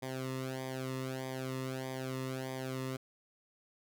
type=tone with flanger; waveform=sawtooth; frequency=130.81 Hz; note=C3; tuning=in tune; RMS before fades=-39 dBFS; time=0.02-2.97 s; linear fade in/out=10 ms; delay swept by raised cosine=0.72 to 1.31 ms; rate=1.6 Hz; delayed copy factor=-0.85; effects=none